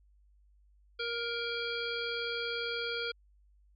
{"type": "harmonic tone", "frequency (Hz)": 469.3, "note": "A#4", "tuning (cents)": 12, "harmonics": [1, 3, 5, 7, 9, 10], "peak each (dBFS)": [-38, -38, -41, -40, -46, -44], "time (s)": [0.99, 3.12], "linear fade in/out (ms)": 10, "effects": ["added 50 Hz sine -61 dBFS peak until 3.75 s"]}